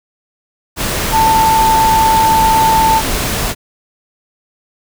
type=tone in noise; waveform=sine; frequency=888 Hz; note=A5; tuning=16 cents sharp; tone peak=-8 dBFS; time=1.11-3.02 s; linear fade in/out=50 ms; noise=pink; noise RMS=-17 dBFS; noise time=0.76-3.55 s; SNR=+6 dB; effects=none